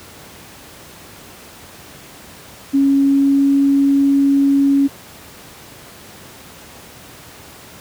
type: tone with pitch glide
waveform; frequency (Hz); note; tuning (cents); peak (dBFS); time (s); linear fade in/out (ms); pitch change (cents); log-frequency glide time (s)
sine; 275.9 to 278; C#4 to C#4; -8 to +5; -10; 2.73-4.88; 20; +13; 2.84-3.57
effects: pink hiss -39 dBFS RMS until 7.8 s + high-pass 80 Hz 12 dB/octave